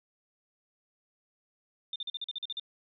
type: tone bursts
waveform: sine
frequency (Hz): 3600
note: A7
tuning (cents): +39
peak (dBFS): -33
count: 10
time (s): 1.93-2.597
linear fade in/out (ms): 2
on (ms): 28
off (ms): 43
effects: none